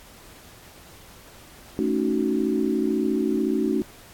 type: chord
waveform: sine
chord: D# half-diminished seventh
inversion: second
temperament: equal with one note detuned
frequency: 220 / 277.2 / 311.1 / 373 Hz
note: A3 / C#4 / D#4 / F#4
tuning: 0 / 0 / 0 / +14 cents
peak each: -26 dBFS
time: 1.79-3.82 s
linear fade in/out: 0 ms
effects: pink hiss -48 dBFS RMS until 4.13 s + AAC 64 kbps